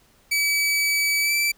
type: tone with pitch glide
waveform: sawtooth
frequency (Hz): 2290 to 2327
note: D7 to D7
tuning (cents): -44 to -17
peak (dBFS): -16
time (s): 0.31-1.52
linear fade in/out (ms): 10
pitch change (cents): +27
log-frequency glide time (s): 1.21-1.33
effects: pink hiss -58 dBFS RMS until 1.57 s